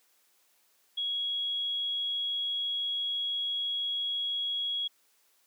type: tone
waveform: sine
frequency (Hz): 3322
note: G#7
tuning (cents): 0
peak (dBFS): -29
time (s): 0.97-4.88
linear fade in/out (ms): 10
effects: white hiss -68 dBFS RMS until 5.46 s + high-pass 300 Hz 12 dB/octave